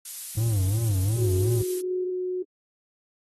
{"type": "noise", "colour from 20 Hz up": "violet", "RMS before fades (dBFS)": -32, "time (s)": [0.05, 1.81], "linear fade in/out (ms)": 5}
{"type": "tone with vibrato", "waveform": "triangle", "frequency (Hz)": 103.83, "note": "G#2", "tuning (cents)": 0, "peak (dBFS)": -19, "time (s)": [0.37, 1.62], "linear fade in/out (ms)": 5, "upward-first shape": "sine", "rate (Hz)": 2.8, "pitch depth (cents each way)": 200}
{"type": "tone", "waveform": "sine", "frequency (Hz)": 365.8, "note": "F#4", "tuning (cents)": -20, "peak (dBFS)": -26, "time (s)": [1.18, 2.43], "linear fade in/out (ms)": 10}
{"effects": ["AAC 32 kbps"]}